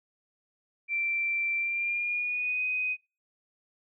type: tone with pitch glide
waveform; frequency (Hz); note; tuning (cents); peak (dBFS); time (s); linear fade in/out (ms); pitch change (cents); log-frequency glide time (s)
sine; 2349 to 2503; D7 to D#7; 0 to +10; -27; 0.88-2.97; 50; +110; 1.57-2.63
effects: noise-tail reverb RT60 0.3 s tail -23 dB re dry